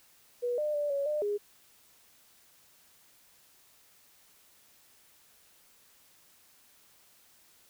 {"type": "tone with pitch steps", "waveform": "sine", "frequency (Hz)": [486, 601, 586, 560, 601, 411.9], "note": ["B4", "D5", "D5", "C#5", "D5", "G#4"], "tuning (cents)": [-28, 40, -4, 18, 40, -14], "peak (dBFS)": -28, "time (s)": [0.42, 1.38], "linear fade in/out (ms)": 20, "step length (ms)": 160, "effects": ["white hiss -62 dBFS RMS until 7.69 s"]}